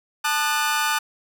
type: chord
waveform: sawtooth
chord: D# diminished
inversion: second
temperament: equal with one note detuned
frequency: 880 / 1214 / 1480 Hz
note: A5 / D#6 / F#6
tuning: 0 / -43 / 0 cents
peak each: -21 dBFS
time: 0.24-0.99 s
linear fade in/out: 10 ms
effects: none